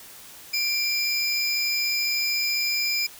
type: tone pair together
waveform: square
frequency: 2367 / 5015 Hz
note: D7 / D#8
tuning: +13 / +13 cents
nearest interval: octave + minor second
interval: 1300 cents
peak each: -26 dBFS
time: 0.53-3.07 s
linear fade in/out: 10 ms
effects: white hiss -45 dBFS RMS until 3.19 s